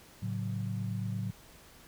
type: chord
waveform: sine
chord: F# minor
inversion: first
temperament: equal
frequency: 110 / 138.59 / 185 Hz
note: A2 / C#3 / F#3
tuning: 0 / 0 / 0 cents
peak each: -34 / -40 / -37 dBFS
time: 0.22-1.31 s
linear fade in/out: 10 ms
effects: pink hiss -56 dBFS RMS until 1.87 s